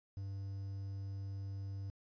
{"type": "tone with quantisation", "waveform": "triangle", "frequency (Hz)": 98, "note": "G2", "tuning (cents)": 0, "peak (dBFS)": -38, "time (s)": [0.17, 1.9], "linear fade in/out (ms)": 0, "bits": 11, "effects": ["resampled to 11025 Hz"]}